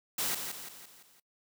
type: noise with echo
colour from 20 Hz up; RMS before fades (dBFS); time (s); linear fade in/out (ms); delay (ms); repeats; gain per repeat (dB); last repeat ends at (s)
white; -32; 0.18-0.35; 5; 170; 5; -6; 1.2
effects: noise-tail reverb RT60 0.1 s tail -22 dB re dry + high-pass 100 Hz 12 dB/octave

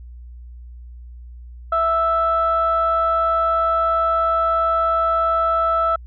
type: tone pair together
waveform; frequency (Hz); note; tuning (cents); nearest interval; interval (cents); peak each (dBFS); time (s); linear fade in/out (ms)
sine; 660.1 / 1318.5; E5 / E6; +2 / 0; octave; 1198; -20 / -16; 1.72-5.96; 5
effects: tanh soft clip ceiling -9 dBFS + added 60 Hz sine -35 dBFS peak until 6.06 s

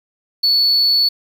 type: tone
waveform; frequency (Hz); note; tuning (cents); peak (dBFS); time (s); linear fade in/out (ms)
triangle; 4435; C#8; 0; -9; 0.43-1.09; 10
effects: tanh soft clip ceiling -7 dBFS + 7-bit

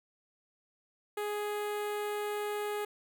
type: tone with notch filter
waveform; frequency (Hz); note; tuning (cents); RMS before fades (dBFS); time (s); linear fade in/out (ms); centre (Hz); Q
sawtooth; 416.2; G#4; +4; -35; 1.17-2.85; 5; 5400; 0.96
effects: none

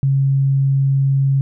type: tone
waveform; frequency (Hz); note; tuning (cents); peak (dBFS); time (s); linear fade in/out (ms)
sine; 136.6; C#3; -25; -12; 0.03-1.41; 0
effects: none

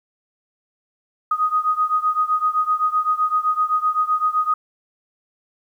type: beating tone pair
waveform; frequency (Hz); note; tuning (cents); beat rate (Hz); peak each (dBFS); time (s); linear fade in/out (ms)
sine; 1244.5 / 1252.3; D#6 / D#6; 0 / +11; 7.8; -19 / -21; 1.31-4.54; 5
effects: 9-bit

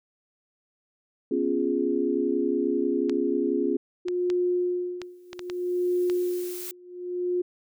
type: chord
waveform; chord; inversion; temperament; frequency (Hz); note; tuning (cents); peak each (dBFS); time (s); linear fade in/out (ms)
sine; C# dominant seventh; third; equal; 246.9 / 277.2 / 349.2 / 415.3; B3 / C#4 / E#4 / G#4; 0 / 0 / 0 / 0; -30 / -27 / -27 / -28; 1.31-3.77; 5
type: clicks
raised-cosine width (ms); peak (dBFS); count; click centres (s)
0.2; -19; 8; 3.096 / 4.084 / 4.301 / 5.017 / 5.331 / 5.393 / 5.499 / 6.099
type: tone with tremolo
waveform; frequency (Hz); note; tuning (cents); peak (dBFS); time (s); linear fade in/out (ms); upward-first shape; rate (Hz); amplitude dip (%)
sine; 357.5; F4; +41; -21; 4.05-7.42; 10; sine; 0.64; 95
type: noise with exponential growth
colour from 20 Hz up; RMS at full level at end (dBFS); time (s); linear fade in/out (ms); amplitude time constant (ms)
blue; -35; 5-6.71; 0; 370
effects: none

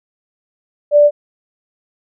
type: tone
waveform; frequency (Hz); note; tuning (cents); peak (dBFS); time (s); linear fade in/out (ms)
sine; 587; D5; -1; -5; 0.91-1.11; 50
effects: none

